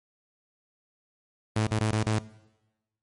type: tone with dropouts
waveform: sawtooth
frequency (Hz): 108.6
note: A2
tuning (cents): -22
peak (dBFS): -19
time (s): 1.56-2.19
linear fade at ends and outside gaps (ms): 5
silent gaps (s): 1.67-1.711 / 1.79-1.806 / 1.913-1.927 / 2.034-2.063
effects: noise-tail reverb RT60 1.0 s tail -19 dB re dry + MP3 48 kbps